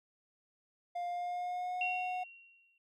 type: tone with pitch glide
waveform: triangle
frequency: 703 to 731.6 Hz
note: F5 to F#5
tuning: +11 to -20 cents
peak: -33 dBFS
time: 0.95-2.24 s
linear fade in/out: 10 ms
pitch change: +69 cents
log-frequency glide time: 1.08-1.91 s
type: tone with exponential decay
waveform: sine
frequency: 2745 Hz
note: F7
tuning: 31 cents flat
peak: -31 dBFS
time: 1.81-2.78 s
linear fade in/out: 2 ms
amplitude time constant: 210 ms
effects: none